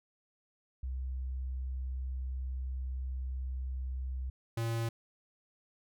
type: tone pair in turn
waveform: sine / square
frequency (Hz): 64.5 / 114.93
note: C2 / A#2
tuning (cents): -24 / -24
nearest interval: minor seventh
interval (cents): 1000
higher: second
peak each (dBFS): -34 / -32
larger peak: second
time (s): 0.83-4.3 / 4.57-4.89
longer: first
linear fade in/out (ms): 5
effects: none

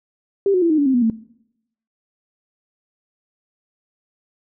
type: tone with pitch steps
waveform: sine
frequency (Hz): 395.8 / 365.1 / 336.7 / 310.5 / 286.4 / 264.2 / 243.6 / 224.7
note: G4 / F#4 / E4 / D#4 / D4 / C4 / B3 / A3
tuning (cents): +17 / -23 / +37 / -3 / -43 / +17 / -24 / +37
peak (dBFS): -13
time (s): 0.46-1.1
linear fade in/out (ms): 2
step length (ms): 80
effects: noise-tail reverb RT60 0.8 s tail -21 dB re dry

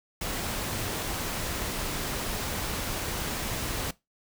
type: noise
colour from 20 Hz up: pink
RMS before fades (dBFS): -32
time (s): 0.21-3.91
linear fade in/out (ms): 5
effects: noise-tail reverb RT60 0.2 s tail -20 dB re dry

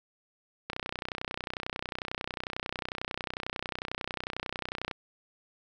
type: click train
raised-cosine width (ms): 0.3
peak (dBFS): -17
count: 132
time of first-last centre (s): 0.7-4.912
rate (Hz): 31.1
effects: none

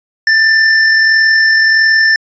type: tone with amplitude modulation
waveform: square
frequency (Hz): 1777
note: A6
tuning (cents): +17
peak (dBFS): -6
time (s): 0.27-2.16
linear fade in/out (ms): 2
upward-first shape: sine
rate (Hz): 41.5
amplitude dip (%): 25
effects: resampled to 16000 Hz

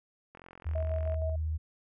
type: click train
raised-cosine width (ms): 0.5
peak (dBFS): -34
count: 36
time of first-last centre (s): 0.35-1.144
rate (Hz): 44.1
type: tone with vibrato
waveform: sine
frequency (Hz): 78.4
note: D#2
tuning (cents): +14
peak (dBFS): -29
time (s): 0.65-1.58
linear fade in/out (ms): 20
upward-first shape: square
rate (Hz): 16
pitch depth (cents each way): 12
type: tone with tremolo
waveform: sine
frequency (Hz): 640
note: D#5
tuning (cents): +49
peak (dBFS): -33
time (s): 0.75-1.36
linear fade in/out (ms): 5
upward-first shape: square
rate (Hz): 6.4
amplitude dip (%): 45
effects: none

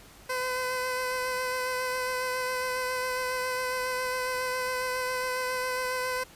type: tone with vibrato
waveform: 15% pulse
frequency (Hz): 508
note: B4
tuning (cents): +49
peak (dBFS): -22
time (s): 0.29-6.24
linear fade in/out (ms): 10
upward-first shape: sine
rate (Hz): 7.3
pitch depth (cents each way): 15
effects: pink hiss -52 dBFS RMS until 6.35 s + resampled to 32000 Hz

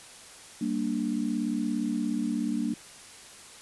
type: chord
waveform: sine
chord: G minor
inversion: none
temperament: equal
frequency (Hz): 196 / 233.1 / 293.7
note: G3 / Bb3 / D4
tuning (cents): 0 / 0 / 0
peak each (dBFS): -33 / -29 / -31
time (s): 0.61-2.74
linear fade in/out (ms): 5
effects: white hiss -48 dBFS RMS until 3.61 s + resampled to 24000 Hz

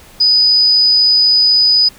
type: tone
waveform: sine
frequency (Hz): 4978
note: D#8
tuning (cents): 0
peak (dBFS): -7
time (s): 0.2-1.89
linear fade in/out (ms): 10
effects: pink hiss -41 dBFS RMS until 1.98 s

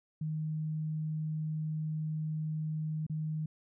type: tone with dropouts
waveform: sine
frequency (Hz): 155.56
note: D#3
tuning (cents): 0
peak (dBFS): -32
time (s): 0.21-3.46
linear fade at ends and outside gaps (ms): 5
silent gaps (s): 3.066-3.097
effects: none

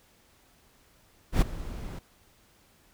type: noise with ADSR envelope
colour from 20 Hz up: brown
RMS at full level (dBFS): -18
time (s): 1.32-1.99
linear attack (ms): 96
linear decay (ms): 12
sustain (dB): -19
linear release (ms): 5
effects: pink hiss -62 dBFS RMS until 2.93 s

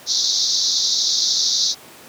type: band-pass noise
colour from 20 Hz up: pink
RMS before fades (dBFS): -19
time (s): 0.06-1.75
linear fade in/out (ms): 50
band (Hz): 3700 to 6300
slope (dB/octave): 96
effects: pink hiss -42 dBFS RMS until 2.08 s + high-pass 200 Hz 12 dB/octave

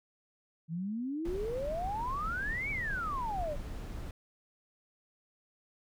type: exponential two-way sweep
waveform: sine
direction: up then down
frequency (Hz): 155.6 to 2326 to 548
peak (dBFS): -33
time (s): 0.68-3.57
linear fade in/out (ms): 50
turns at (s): 2.7
type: noise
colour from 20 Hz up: brown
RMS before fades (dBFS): -40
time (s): 1.25-4.11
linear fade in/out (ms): 2
effects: none

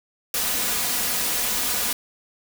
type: noise with comb filter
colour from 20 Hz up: white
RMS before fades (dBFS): -24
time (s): 0.34-1.93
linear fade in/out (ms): 2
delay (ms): 4.1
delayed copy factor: +0.5
effects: none

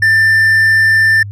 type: tone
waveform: triangle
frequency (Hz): 1782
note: A6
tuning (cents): +22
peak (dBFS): -5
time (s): 0.02-1.23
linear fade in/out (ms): 5
effects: added 101 Hz sine -23 dBFS peak until 1.31 s + resampled to 32000 Hz

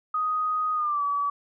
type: tone with pitch glide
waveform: sine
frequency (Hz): 1248 to 1144.4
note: D#6 to D6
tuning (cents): +5 to -45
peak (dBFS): -23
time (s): 0.14-1.3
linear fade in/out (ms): 5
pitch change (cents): -150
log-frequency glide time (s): 0.74-1.03
effects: none

